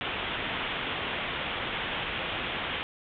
white low-pass noise, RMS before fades -33 dBFS, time 0.01-2.83 s, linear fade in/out 0 ms, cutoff 3500 Hz, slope 96 dB/octave, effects none

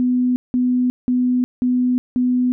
sine tone bursts, 249.6 Hz, B3, 19 cents sharp, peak -14 dBFS, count 5, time 0-2.52 s, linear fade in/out 0 ms, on 360 ms, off 180 ms, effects none

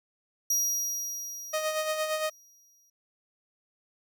40% pulse tone with exponential decay, 5740 Hz, F8, 47 cents sharp, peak -22 dBFS, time 0.5-2.9 s, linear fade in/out 5 ms, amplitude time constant 520 ms
sawtooth tone with tremolo, 622.3 Hz, D#5, in tune, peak -22 dBFS, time 1.53-2.3 s, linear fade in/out 10 ms, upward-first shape sine, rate 8.7 Hz, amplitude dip 50%
effects none

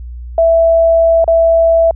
sine tone with dropouts, 661 Hz, E5, 5 cents sharp, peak -6 dBFS, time 0.38-1.91 s, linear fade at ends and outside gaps 2 ms, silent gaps 1.243-1.278 s, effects added 60 Hz sine -24 dBFS peak until 1.95 s

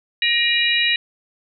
sine tone cluster, 1875 / 2407 / 2871 / 3865 Hz, A#6 / D7 / F7 / B7, +10 / +42 / +47 / -38 cents, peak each -21 dBFS, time 0.22-0.96 s, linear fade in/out 2 ms, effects none

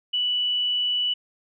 sine tone, 2960 Hz, F#7, in tune, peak -21 dBFS, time 0.13-1.14 s, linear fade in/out 10 ms, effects none

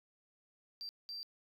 sine tone bursts at uneven times, 4699 Hz, D8, in tune, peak -40 dBFS, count 2, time 0.81-0.89 / 1.09-1.23 s, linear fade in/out 0 ms, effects tanh soft clip ceiling -39 dBFS

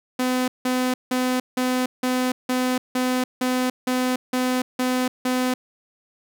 sawtooth tone bursts, 253.5 Hz, B3, 45 cents sharp, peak -16 dBFS, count 12, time 0.19-5.54 s, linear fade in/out 5 ms, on 290 ms, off 170 ms, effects none

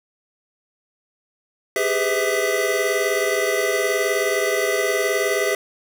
square tone cluster, 397.1 / 416.2 / 504 / 647 / 1997 Hz, G4 / G#4 / B4 / E5 / B6, +22 / +4 / +35 / -32 / +19 cents, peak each -26 dBFS, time 1.76-5.55 s, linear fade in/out 2 ms, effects none

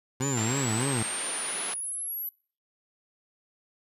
20% pulse tone with vibrato, 123.47 Hz, B2, in tune, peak -22 dBFS, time 0.2-1.03 s, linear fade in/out 5 ms, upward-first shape sine, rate 3.3 Hz, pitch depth 230 cents each way
sine exponential sweep, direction up, 6970 to 11840 Hz, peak -31 dBFS, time 0.22-2.29 s, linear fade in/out 2 ms
white band-pass noise, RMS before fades -37 dBFS, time 0.37-1.74 s, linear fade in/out 5 ms, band 260 to 3400 Hz, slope 12 dB/octave
effects noise-tail reverb RT60 0.4 s tail -24 dB re dry + resampled to 32000 Hz

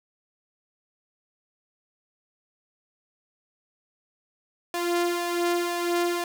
sawtooth tone with flanger, 347.5 Hz, F4, 9 cents flat, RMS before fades -26 dBFS, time 4.74-6.24 s, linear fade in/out 2 ms, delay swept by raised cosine 1.7 to 2.9 ms, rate 2 Hz, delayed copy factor +0.55, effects none

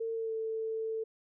sine tone with pitch glide, 453.2 to 444.4 Hz, A#4 to A4, -49 to +17 cents, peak -32 dBFS, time 0-1.04 s, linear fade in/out 10 ms, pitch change -34 cents, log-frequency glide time 0.14-0.34 s, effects none

